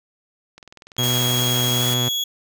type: click train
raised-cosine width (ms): 0.2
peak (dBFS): -25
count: 16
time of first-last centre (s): 0.58-1.305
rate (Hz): 20.7
type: tone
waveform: sawtooth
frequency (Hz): 123.47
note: B2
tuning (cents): 0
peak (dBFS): -17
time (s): 0.98-2.09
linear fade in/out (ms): 10
type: tone with pitch glide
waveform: 35% pulse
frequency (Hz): 3296 to 3348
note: G#7 to G#7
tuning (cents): -14 to +13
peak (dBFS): -19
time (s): 0.98-2.24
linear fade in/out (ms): 5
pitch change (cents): +27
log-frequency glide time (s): 1.69-1.85
type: noise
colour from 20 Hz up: white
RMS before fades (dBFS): -28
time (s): 1.03-1.94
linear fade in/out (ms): 2
effects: none